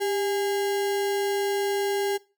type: tone with sample-and-hold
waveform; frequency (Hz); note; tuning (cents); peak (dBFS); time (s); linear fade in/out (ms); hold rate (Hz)
sine; 397.4; G4; +24; -23; 0-2.18; 20; 1225
effects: noise-tail reverb RT60 0.3 s tail -21 dB re dry